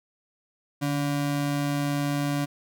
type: ring-modulated tone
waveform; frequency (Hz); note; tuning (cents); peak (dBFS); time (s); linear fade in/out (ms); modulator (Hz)
square; 215.6; A3; -35; -22; 0.81-2.46; 20; 69.3
effects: none